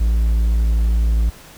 triangle tone, 56.1 Hz, A1, 34 cents sharp, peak -11 dBFS, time 0-1.3 s, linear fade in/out 10 ms, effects pink hiss -42 dBFS RMS until 1.57 s

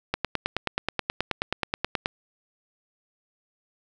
click train, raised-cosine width 0.3 ms, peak -8 dBFS, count 19, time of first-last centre 0.14-2.059 s, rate 9.38 Hz, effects none

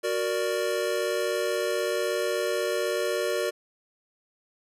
square chord, Gb augmented, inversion none, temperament equal, 370 / 466.2 / 587.3 Hz, Gb4 / Bb4 / D5, 0 / 0 / 0 cents, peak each -31 / -30 / -30 dBFS, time 0.03-3.51 s, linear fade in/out 20 ms, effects resampled to 32000 Hz

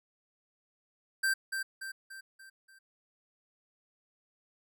square tone with echo, 1568 Hz, G6, in tune, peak -27 dBFS, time 1.23-1.34 s, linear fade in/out 10 ms, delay 290 ms, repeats 5, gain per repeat -6 dB, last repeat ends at 2.79 s, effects none

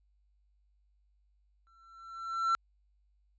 triangle tone with exponential growth, 1347 Hz, E6, 37 cents sharp, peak -22 dBFS, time 1.67-2.55 s, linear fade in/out 0 ms, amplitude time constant 190 ms, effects added 50 Hz sine -67 dBFS peak until 3.38 s + resampled to 16000 Hz

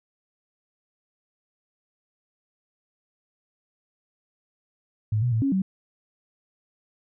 sine tone with pitch steps, 107.3 / 122.7 / 111.9 / 274.5 / 190.5 Hz, A2 / B2 / A2 / C#4 / G3, -43 / -11 / +30 / -17 / -49 cents, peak -20 dBFS, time 5.12-5.62 s, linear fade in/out 5 ms, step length 100 ms, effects none

